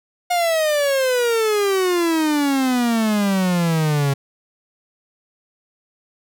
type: exponential sweep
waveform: 45% pulse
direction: down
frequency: 719 to 136.7 Hz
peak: -16 dBFS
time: 0.3-4.14 s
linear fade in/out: 10 ms
effects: none